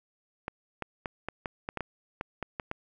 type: clicks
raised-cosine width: 0.5 ms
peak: -18 dBFS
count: 12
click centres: 0.481 / 0.823 / 1.058 / 1.286 / 1.458 / 1.689 / 1.773 / 1.807 / 2.211 / 2.427 / 2.598 / 2.714 s
effects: 10-bit